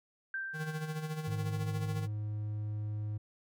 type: tone with exponential decay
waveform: sine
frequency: 1568 Hz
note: G6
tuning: in tune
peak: -33 dBFS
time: 0.34-1.59 s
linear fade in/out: 2 ms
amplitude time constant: 270 ms
type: tone with tremolo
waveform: square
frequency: 155.56 Hz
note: D#3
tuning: in tune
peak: -34 dBFS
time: 0.53-2.08 s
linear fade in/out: 50 ms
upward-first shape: sine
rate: 14 Hz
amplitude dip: 60%
type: tone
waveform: triangle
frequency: 105.8 Hz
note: G#2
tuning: 33 cents sharp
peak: -32 dBFS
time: 1.27-3.18 s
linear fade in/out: 10 ms
effects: none